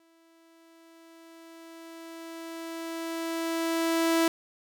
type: tone with exponential growth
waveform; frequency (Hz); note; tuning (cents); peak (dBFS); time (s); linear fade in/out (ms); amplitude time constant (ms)
sawtooth; 329.6; E4; 0; -17; 0-4.28; 2; 930
effects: none